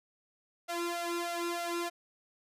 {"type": "tone with flanger", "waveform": "sawtooth", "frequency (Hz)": 343.8, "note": "F4", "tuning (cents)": -27, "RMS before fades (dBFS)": -35, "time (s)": [0.68, 1.9], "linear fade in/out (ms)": 20, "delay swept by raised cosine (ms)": [1.5, 2.14], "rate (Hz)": 3.2, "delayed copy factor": 0.9, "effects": ["resampled to 32000 Hz"]}